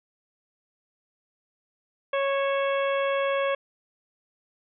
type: harmonic tone with a mistuned harmonic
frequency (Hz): 552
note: C#5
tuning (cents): -7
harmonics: 1 / 2 / 3 / 4 / 5 / 6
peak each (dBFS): -24 / -30 / -34 / -36 / -38 / -40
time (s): 2.13-3.55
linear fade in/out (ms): 5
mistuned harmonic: 5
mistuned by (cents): -50
effects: none